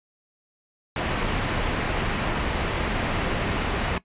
pink low-pass noise, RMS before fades -26 dBFS, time 0.96-3.98 s, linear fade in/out 2 ms, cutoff 3200 Hz, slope 24 dB/octave, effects noise-tail reverb RT60 0.1 s tail -18 dB re dry + resampled to 8000 Hz

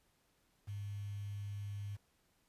sine tone with quantisation, 101.6 Hz, G#2, 38 cents flat, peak -40 dBFS, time 0.67-1.97 s, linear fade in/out 20 ms, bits 10, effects pink hiss -75 dBFS RMS until 2.48 s + resampled to 32000 Hz

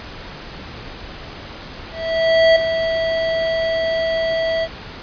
square tone with ADSR envelope, 654 Hz, E5, 14 cents flat, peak -9 dBFS, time 1.91-4.68 s, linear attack 650 ms, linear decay 5 ms, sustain -9 dB, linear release 48 ms, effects pink hiss -34 dBFS RMS until 5.02 s + resampled to 11025 Hz

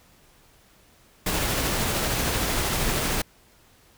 pink noise with tremolo, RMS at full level -24 dBFS, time 1.26-3.22 s, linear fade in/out 5 ms, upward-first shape triangle, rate 13 Hz, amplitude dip 25%, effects pink hiss -57 dBFS RMS until 3.97 s

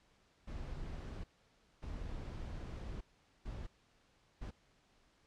brown noise bursts at uneven times, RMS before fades -44 dBFS, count 4, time 0.47-1.24 / 1.82-3.01 / 3.45-3.67 / 4.41-4.51 s, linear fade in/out 10 ms, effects pink hiss -71 dBFS RMS until 5.26 s + low-pass 6000 Hz 12 dB/octave

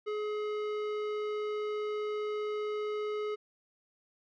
sine tone with tanh clipping, 422.4 Hz, G#4, 29 cents sharp, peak -34 dBFS, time 0.06-3.36 s, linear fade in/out 20 ms, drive 15 dB, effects none

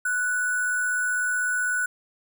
sine tone with sample-and-hold, 1482 Hz, F#6, 2 cents sharp, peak -22 dBFS, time 0.05-1.86 s, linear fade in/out 5 ms, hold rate 8820 Hz, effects none

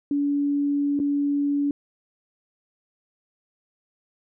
sine tone with dropouts, 285.8 Hz, D4, 47 cents flat, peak -20 dBFS, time 0.11-1.71 s, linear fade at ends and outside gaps 2 ms, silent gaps 0.992-0.999 s, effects none

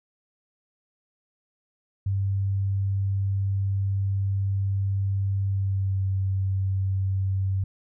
sine tone with pitch glide, 98 to 96.09 Hz, G2 to G2, 0 to -34 cents, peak -22 dBFS, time 2.06-7.64 s, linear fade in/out 5 ms, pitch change -34 cents, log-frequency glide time 5.46-6.04 s, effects none

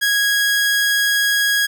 sawtooth tone, 1652 Hz, G#6, 10 cents flat, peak -11 dBFS, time 0.01-1.67 s, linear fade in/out 20 ms, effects none

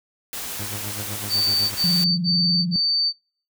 white noise, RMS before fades -31 dBFS, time 0.33-2.04 s, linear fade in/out 0 ms
sawtooth tone with tremolo, 103.83 Hz, G#2, in tune, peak -26 dBFS, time 0.59-1.75 s, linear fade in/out 5 ms, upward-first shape sine, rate 7.9 Hz, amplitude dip 80%
sine tone bursts, 4578 Hz, D8, 45 cents flat, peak -18 dBFS, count 4, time 1.29-3.129 s, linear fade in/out 50 ms, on 420 ms, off 53 ms
sine tone with vibrato, 174.61 Hz, F3, in tune, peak -21 dBFS, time 1.84-2.76 s, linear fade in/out 0 ms, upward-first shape sine, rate 20 Hz, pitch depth 110 cents each way
effects noise-tail reverb RT60 0.5 s tail -26 dB re dry

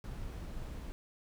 brown noise, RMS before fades -42 dBFS, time 0.04-0.92 s, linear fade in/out 0 ms, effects none

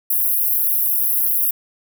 pink high-pass noise, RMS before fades -18 dBFS, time 0.1-1.51 s, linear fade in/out 5 ms, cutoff 11000 Hz, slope 96 dB/octave, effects none

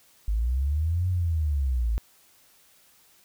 sine linear two-way sweep, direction up then down, 50.3 to 92.5 to 52.4 Hz, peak -22 dBFS, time 0.28-1.98 s, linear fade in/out 0 ms, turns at 1.09 s, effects white hiss -59 dBFS RMS until 3.24 s

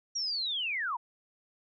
sine linear sweep, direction down, 5730 to 880 Hz, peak -30 dBFS, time 0.15-0.97 s, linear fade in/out 10 ms, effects none

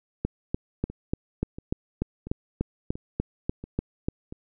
two click trains, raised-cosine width 3 ms, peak -12 / -24 dBFS, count 14 / 6, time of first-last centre 0.25-4.085 / 0.9-4.325 s, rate 3.39 / 1.46 Hz, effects none

